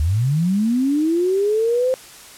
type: linear sweep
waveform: sine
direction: up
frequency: 69.3 to 523.3 Hz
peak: -15 dBFS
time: 0-1.94 s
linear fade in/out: 0 ms
effects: white hiss -41 dBFS RMS until 2.37 s + low-pass 11000 Hz 12 dB/octave